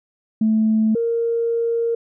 sine tone pair in turn, 219 / 464 Hz, A3 / A#4, -8 / -8 cents, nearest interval octave + minor second, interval 1300 cents, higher second, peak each -13 / -17 dBFS, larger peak first, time 0.41-0.95 / 0.95-1.95 s, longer second, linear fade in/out 5 ms, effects tanh soft clip ceiling -9 dBFS

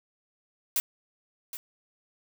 blue noise with echo, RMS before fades -26 dBFS, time 0.76-0.8 s, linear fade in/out 0 ms, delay 770 ms, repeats 1, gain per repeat -12 dB, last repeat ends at 1.57 s, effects none

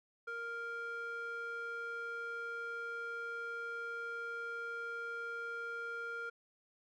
square tone with band-pass filter, 466.2 Hz, A#4, in tune, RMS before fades -42 dBFS, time 0.27-6.3 s, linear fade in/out 10 ms, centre 1200 Hz, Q 7.5, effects none

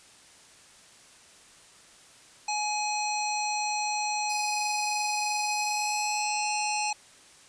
harmonic tone, 841 Hz, G#5, 22 cents sharp, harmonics 1 / 3 / 5 / 7 / 9, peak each -29 / -34 / -36 / -37 / -39 dBFS, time 2.48-6.93 s, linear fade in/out 5 ms
10% pulse tone with pitch glide, 2500 to 2711 Hz, D#7 to E7, +8 to +48 cents, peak -26 dBFS, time 4.29-6.91 s, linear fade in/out 10 ms, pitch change +140 cents, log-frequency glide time 5.44-6.52 s
effects white hiss -54 dBFS RMS until 7.48 s + resampled to 22050 Hz

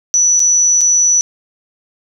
sine tone with dropouts, 5930 Hz, F#8, 3 cents sharp, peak -8 dBFS, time 0.14-1.21 s, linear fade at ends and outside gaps 0 ms, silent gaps 0.395-0.402 / 0.809-0.814 s, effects none

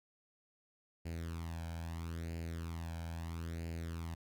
sawtooth tone with flanger, 83.1 Hz, E2, 15 cents sharp, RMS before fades -42 dBFS, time 1.05-4.15 s, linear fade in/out 10 ms, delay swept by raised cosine 0.42 to 1.29 ms, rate 0.76 Hz, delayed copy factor +0.7, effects none

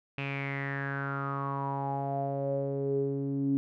sawtooth tone with low-pass filter sweep, 138.59 Hz, C#3, in tune, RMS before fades -32 dBFS, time 0.18-3.57 s, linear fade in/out 0 ms, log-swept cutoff 2600 to 280 Hz, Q 8.3, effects none

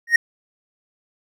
triangle tone with exponential growth, 1864.7 Hz, A#6, in tune, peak -4 dBFS, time 0.07-0.16 s, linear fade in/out 5 ms, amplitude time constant 19 ms, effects none

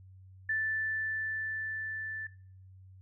sine tone with level ramp, 1760 Hz, A6, in tune, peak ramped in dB -28 to -36 dBFS, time 0.49-2.27 s, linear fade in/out 5 ms, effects noise-tail reverb RT60 0.5 s tail -19 dB re dry + added 94 Hz sine -51 dBFS peak until 3.01 s

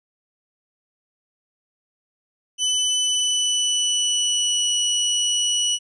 25% pulse tone with pitch glide, 3003 to 2940 Hz, F#7 to F#7, +25 to -12 cents, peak -15 dBFS, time 2.58-5.79 s, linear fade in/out 50 ms, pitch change -37 cents, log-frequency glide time 2.9-4.77 s, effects resampled to 22050 Hz

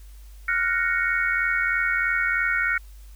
sine chord, Gb major seventh, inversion third, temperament equal, 1396.9 / 1480 / 1864.7 / 2217 Hz, F6 / Gb6 / Bb6 / Db7, 0 / 0 / 0 / 0 cents, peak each -26 dBFS, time 0.48-2.78 s, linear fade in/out 5 ms, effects added 50 Hz sine -41 dBFS peak until 3.15 s + white hiss -57 dBFS RMS until 3.15 s

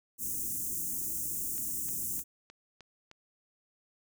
white band-stop noise, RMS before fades -35 dBFS, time 0.18-2.24 s, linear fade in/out 50 ms, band 350 to 6400 Hz, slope 48 dB/octave
click train, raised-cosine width 0.2 ms, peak -33 dBFS, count 6, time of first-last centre 1.58-3.114 s, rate 3.26 Hz
effects none

